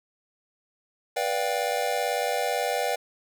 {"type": "chord", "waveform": "square", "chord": "G dominant seventh", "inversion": "first", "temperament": "just", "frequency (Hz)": [490, 588, 705.6, 784], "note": ["B4", "D5", "F5", "G5"], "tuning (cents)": [-14, 2, 18, 0], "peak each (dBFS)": -31, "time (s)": [1.16, 2.96], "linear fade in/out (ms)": 10, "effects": []}